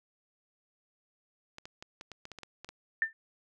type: clicks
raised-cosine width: 0.2 ms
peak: -27 dBFS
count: 11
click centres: 1.584 / 1.655 / 1.825 / 2.011 / 2.117 / 2.254 / 2.317 / 2.387 / 2.433 / 2.646 / 2.69 s
type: tone with exponential decay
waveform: sine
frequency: 1789 Hz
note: A6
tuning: 28 cents sharp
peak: -21 dBFS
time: 3.02-3.13 s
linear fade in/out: 1 ms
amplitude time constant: 23 ms
effects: none